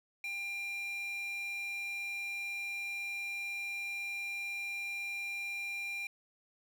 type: tone with high-pass filter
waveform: square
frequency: 797 Hz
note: G5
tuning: 28 cents sharp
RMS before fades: -39 dBFS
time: 0.24-6.07 s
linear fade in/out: 2 ms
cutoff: 2200 Hz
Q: 8.3
effects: none